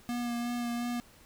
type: tone with vibrato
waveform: square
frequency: 239.3 Hz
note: A#3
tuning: 46 cents sharp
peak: -32 dBFS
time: 0.09-1 s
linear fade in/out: 0 ms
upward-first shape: sine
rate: 2.8 Hz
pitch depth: 17 cents each way
effects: pink hiss -58 dBFS RMS until 1.25 s